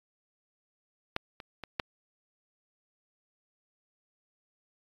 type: clicks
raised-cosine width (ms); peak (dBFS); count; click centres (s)
0.3; -13 / -27 / -23 / -12; 4; 1.164 / 1.402 / 1.637 / 1.798
effects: AAC 32 kbps